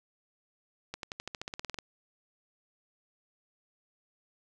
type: accelerating click train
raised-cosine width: 0.2 ms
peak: -20 dBFS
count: 14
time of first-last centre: 0.94-1.787 s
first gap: 92 ms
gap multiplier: 0.94
effects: none